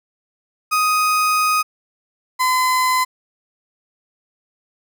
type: tone pair in turn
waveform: 35% pulse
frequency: 1250 / 1019.3 Hz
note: D#6 / C6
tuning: +8 / -46 cents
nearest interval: major third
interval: 354 cents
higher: first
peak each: -13 dBFS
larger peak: neither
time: 0.71-1.63 / 2.39-3.05 s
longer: first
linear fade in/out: 20 ms
effects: none